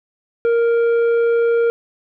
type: tone with tanh clipping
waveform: sine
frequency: 466.2 Hz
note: A#4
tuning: in tune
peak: -14 dBFS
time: 0.45-1.7 s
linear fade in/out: 0 ms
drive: 7 dB
effects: none